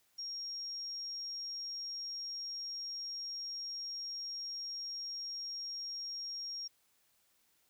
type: tone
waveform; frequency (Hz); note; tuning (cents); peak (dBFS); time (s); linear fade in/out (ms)
sine; 5580; F8; -2; -39; 0.18-6.68; 10
effects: white hiss -73 dBFS RMS until 7.69 s